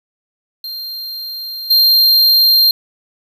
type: tone with level steps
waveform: square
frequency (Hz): 4186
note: C8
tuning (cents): 0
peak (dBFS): -24 / -8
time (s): 0.64-2.71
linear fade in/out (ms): 2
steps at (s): 1.7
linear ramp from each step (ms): 10
effects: 8-bit